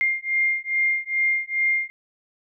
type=beating tone pair; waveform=sine; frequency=2112 / 2114.4 Hz; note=C7 / C7; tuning=+16 / +18 cents; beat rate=2.4 Hz; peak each=-23 dBFS; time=0.01-1.9 s; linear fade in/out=0 ms; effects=none